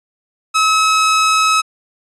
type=tone; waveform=sawtooth; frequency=1286 Hz; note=E6; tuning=43 cents flat; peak=-7 dBFS; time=0.54-1.62 s; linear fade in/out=20 ms; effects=resampled to 22050 Hz